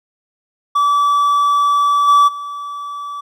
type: tone with level steps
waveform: triangle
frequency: 1153 Hz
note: D6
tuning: 32 cents flat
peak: -9 / -5 / -22 dBFS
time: 0.75-3.21 s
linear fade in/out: 10 ms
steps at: 2.07 / 2.27 s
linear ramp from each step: 20 ms
effects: none